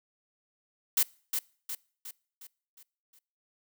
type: noise with echo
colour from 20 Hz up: blue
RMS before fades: -24 dBFS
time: 0.97-1.03 s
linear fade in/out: 5 ms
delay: 360 ms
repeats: 6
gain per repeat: -6 dB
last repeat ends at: 3.19 s
effects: noise-tail reverb RT60 0.5 s tail -25 dB re dry